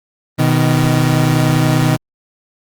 30% pulse tone pair together, 125.23 / 155.56 Hz, B2 / D#3, +24 / 0 cents, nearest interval major third, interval 376 cents, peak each -11 dBFS, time 0.38-1.97 s, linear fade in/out 20 ms, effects Opus 32 kbps

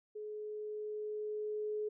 sine tone with level ramp, 424.2 Hz, G#4, 37 cents sharp, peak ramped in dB -41 to -34 dBFS, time 0.15-1.89 s, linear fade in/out 10 ms, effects none

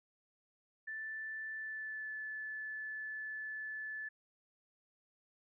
sine tone with pitch glide, 1760 to 1736.8 Hz, A6 to A6, 0 to -23 cents, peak -40 dBFS, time 0.87-4.09 s, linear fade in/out 10 ms, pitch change -23 cents, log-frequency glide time 1.56-2.11 s, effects none

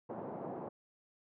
white band-pass noise, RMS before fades -43 dBFS, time 0.09-0.69 s, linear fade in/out 10 ms, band 140 to 790 Hz, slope 24 dB/octave, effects none

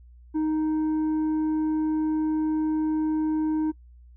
sine tone with tanh clipping, 311.1 Hz, D#4, in tune, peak -23 dBFS, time 0.34-3.72 s, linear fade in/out 20 ms, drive 5 dB, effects noise-tail reverb RT60 0.1 s tail -25 dB re dry + added 60 Hz sine -47 dBFS peak until 4.16 s

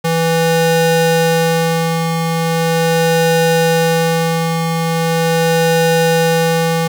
30% pulse ring-modulated tone, 329.6 Hz, E4, in tune, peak -6 dBFS, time 0.04-6.88 s, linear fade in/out 10 ms, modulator 165 Hz, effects none

